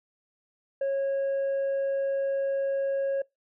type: tone with tanh clipping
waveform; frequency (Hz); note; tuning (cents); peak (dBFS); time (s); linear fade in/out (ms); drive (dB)
triangle; 548; C#5; -20; -25; 0.81-3.22; 5; 7
effects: noise-tail reverb RT60 0.2 s tail -25 dB re dry